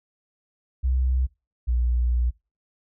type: tone pair in turn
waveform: sine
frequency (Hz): 64 / 60.27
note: C2 / B1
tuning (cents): -38 / -42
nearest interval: minor second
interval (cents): 104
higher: first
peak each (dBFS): -19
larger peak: neither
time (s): 0.83-1.27 / 1.67-2.31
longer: second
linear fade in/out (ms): 20
effects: noise-tail reverb RT60 0.3 s tail -25 dB re dry